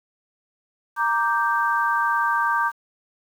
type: chord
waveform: sine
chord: G minor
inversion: first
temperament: equal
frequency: 932.3 / 1174.7 / 1568 Hz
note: Bb5 / D6 / G6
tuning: 0 / 0 / 0 cents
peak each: -23 dBFS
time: 0.96-2.72 s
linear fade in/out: 50 ms
effects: 8-bit